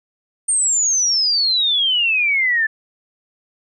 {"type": "exponential sweep", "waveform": "sine", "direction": "down", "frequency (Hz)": [8870, 1736], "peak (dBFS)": -14, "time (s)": [0.48, 2.67], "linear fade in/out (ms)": 10, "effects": []}